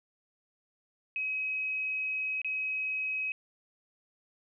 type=tone with dropouts; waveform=sine; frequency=2543 Hz; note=D#7; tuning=37 cents sharp; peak=-30 dBFS; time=1.16-3.32 s; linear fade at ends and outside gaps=1 ms; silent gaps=2.417-2.446 s; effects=none